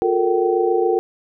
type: tone cluster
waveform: sine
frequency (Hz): 356.5 / 431.2 / 458.5 / 768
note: F4 / A4 / A#4 / G5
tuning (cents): +36 / -35 / -29 / -36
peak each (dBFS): -19 / -22 / -19 / -23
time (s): 0.02-0.99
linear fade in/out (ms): 0
effects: none